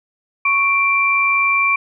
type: tone pair together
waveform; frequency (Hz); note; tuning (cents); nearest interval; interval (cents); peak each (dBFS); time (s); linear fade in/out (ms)
sine; 1108.7 / 2355; C#6 / D7; 0 / +4; octave + minor second; 1304; -18 / -14; 0.45-1.76; 5
effects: none